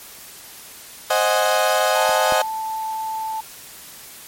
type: chord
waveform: 30% pulse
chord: Ab dominant seventh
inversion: first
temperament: equal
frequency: 523.3 / 622.3 / 740 / 830.6 Hz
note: C5 / Eb5 / Gb5 / Ab5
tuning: 0 / 0 / 0 / 0 cents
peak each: -20 / -17 / -19 / -21 dBFS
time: 1.1-2.42 s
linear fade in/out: 5 ms
type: tone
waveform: sine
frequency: 880 Hz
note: A5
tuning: in tune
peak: -23 dBFS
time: 1.95-3.41 s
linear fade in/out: 10 ms
type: clicks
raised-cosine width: 2 ms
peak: -25 / -17 dBFS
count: 2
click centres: 2.093 / 2.323 s
effects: white hiss -40 dBFS RMS until 4.27 s + MP3 64 kbps